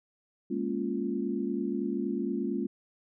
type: chord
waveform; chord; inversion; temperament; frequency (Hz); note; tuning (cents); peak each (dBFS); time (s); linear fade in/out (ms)
sine; Bb minor seventh; third; equal with one note detuned; 204.4 / 233.1 / 277.2 / 349.2; Ab3 / Bb3 / Db4 / F4; -27 / 0 / 0 / 0; -34; 0.5-2.67; 10
effects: none